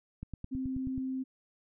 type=click train; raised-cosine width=5 ms; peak=-27 dBFS; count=8; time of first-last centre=0.23-0.979 s; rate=9.35 Hz
type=tone; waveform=sine; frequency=261.6 Hz; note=C4; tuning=in tune; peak=-32 dBFS; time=0.51-1.24 s; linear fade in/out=20 ms
effects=none